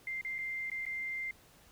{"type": "tone with dropouts", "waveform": "sine", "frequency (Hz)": 2093, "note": "C7", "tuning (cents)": 0, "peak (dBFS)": -35, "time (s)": [0.07, 1.31], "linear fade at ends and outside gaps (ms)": 2, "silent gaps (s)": [[0.212, 0.248], [0.383, 0.387], [0.7, 0.716], [0.853, 0.864]], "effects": ["pink hiss -61 dBFS RMS until 1.71 s"]}